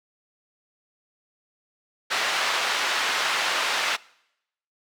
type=band-pass noise; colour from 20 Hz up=pink; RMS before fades=-25 dBFS; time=2.1-3.97 s; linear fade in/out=20 ms; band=1000 to 4300 Hz; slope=12 dB/octave; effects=noise-tail reverb RT60 0.8 s tail -23 dB re dry